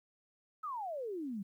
sine exponential sweep, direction down, 1317 to 185.8 Hz, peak -37 dBFS, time 0.63-1.43 s, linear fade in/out 10 ms, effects 12-bit

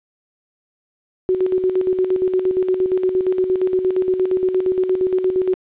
sine tone with tremolo, 371.4 Hz, F#4, 7 cents sharp, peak -13 dBFS, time 1.29-5.54 s, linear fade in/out 0 ms, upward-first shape square, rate 8.6 Hz, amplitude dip 55%, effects resampled to 8000 Hz + 9-bit

